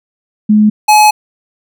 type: tone pair in turn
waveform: sine / square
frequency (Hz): 212.2 / 848.8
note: G#3 / G#5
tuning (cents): +38 / +38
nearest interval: 2 octaves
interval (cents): 2400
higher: second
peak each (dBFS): -4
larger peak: neither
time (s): 0.49-0.7 / 0.88-1.11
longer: second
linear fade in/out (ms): 10
effects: none